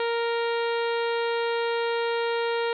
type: harmonic tone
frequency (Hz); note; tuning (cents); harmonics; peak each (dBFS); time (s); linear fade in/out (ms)
466.2; A#4; 0; 1 / 2 / 3 / 4 / 5 / 6 / 7 / 8 / 9; -25 / -31 / -35 / -37 / -39 / -41 / -42 / -43 / -44; 0-2.73; 2
effects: none